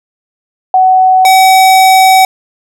sine / square tone pair in turn, 749 / 758.1 Hz, F#5 / F#5, +21 / +42 cents, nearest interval unison, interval 21 cents, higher second, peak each -3 dBFS, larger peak neither, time 0.74-1.25 / 1.25-2.25 s, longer second, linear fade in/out 2 ms, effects none

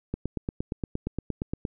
click train, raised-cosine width 3 ms, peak -16 dBFS, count 14, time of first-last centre 0.14-1.652 s, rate 8.6 Hz, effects none

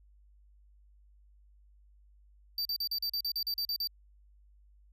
square tone bursts, 4648 Hz, D8, 19 cents flat, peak -31 dBFS, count 12, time 2.58-3.873 s, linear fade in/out 2 ms, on 72 ms, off 39 ms, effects added 50 Hz sine -58 dBFS peak until 4.92 s

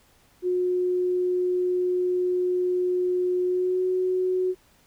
sine tone with pitch glide, 361.8 to 368.8 Hz, F#4 to F#4, -39 to -6 cents, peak -21 dBFS, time 0.42-4.55 s, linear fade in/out 50 ms, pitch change +33 cents, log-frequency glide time 3.44-3.83 s, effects pink hiss -60 dBFS RMS until 4.86 s

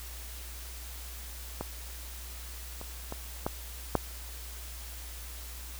clicks, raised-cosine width 1 ms, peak -19 / -27 / -22 / -15 / -10 dBFS, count 5, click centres 1.61 / 2.814 / 3.124 / 3.465 / 3.953 s, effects added 60 Hz sine -42 dBFS peak until 5.79 s + white hiss -46 dBFS RMS until 5.79 s

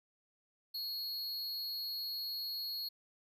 square tone with amplitude modulation, 4313 Hz, C#8, 48 cents flat, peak -36 dBFS, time 0.74-2.89 s, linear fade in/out 10 ms, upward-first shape sine, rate 295 Hz, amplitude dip 45%, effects none

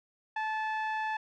sawtooth tone with low-pass filter, 870 Hz, A5, 20 cents flat, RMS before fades -33 dBFS, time 0.36-1.17 s, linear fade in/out 5 ms, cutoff 2000 Hz, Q 1.3, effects none

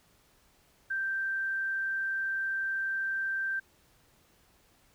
sine tone, 1568 Hz, G6, in tune, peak -29 dBFS, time 0.9-3.6 s, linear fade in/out 10 ms, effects pink hiss -65 dBFS RMS until 4.94 s

